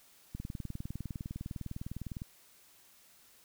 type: click train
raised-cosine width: 5 ms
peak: -27 dBFS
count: 38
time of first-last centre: 0.35-2.219 s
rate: 19.8 Hz
effects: white hiss -62 dBFS RMS until 3.44 s